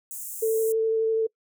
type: high-pass noise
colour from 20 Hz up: pink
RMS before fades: -36 dBFS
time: 0.11-0.72 s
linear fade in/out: 0 ms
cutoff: 7100 Hz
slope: 48 dB/octave
type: tone with vibrato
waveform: sine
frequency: 445.5 Hz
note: A4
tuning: 22 cents sharp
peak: -20 dBFS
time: 0.42-1.27 s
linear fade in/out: 10 ms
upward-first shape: square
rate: 12 Hz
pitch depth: 8 cents each way
effects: noise-tail reverb RT60 0.1 s tail -25 dB re dry